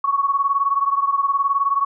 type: beating tone pair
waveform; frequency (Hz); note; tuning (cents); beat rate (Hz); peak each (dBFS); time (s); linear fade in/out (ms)
sine; 1108.7 / 1127.7; C#6 / C#6; 0 / +29; 19; -18 / -21; 0.04-1.85; 5
effects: none